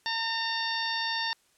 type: harmonic tone with a mistuned harmonic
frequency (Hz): 909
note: A#5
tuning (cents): -44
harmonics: 1 / 2 / 3 / 4 / 5 / 6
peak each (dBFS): -34 / -33 / -39 / -35 / -35 / -38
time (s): 0.06-1.33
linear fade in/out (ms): 0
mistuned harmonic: 3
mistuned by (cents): +27
effects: white hiss -66 dBFS RMS until 1.57 s + low-pass 10000 Hz 12 dB/octave